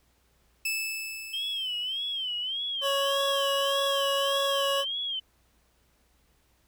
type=tone with exponential decay; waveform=sawtooth; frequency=2622 Hz; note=E7; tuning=10 cents flat; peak=-23 dBFS; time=0.65-2.77 s; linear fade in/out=5 ms; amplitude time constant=460 ms
type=tone with vibrato; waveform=sine; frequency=3126 Hz; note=G7; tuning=6 cents flat; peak=-29 dBFS; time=1.33-5.2 s; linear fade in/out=10 ms; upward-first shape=sine; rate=1.7 Hz; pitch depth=130 cents each way
type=tone; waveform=25% pulse; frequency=554 Hz; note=C#5; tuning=1 cent flat; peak=-22 dBFS; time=2.81-4.85 s; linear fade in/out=50 ms
effects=added 60 Hz sine -68 dBFS peak until 6.67 s + pink hiss -68 dBFS RMS until 6.67 s